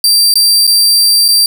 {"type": "tone with dropouts", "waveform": "sawtooth", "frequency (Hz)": 4699, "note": "D8", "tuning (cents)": 0, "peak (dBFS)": -3, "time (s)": [0.04, 1.46], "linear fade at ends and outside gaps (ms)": 2, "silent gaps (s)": [[0.34, 0.355], [0.669, 0.675], [1.282, 1.286]], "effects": []}